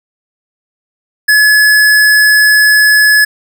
square tone, 1704 Hz, G#6, 44 cents sharp, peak -5 dBFS, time 1.28-3.25 s, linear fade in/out 10 ms, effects none

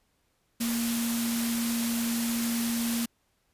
sine tone in noise, 233.1 Hz, A#3, in tune, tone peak -27 dBFS, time 0.6-3.06 s, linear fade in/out 10 ms, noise white, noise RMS -33 dBFS, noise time 0.6-3.06 s, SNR +3 dB, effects pink hiss -72 dBFS RMS until 3.53 s + resampled to 32000 Hz

